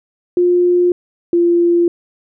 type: tone pair in turn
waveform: sine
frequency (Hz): 354.5 / 344.6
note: F4 / F4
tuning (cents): +26 / -23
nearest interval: unison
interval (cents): 49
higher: first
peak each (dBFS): -9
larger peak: neither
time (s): 0.37-0.92 / 1.33-1.88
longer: neither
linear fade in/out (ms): 2
effects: none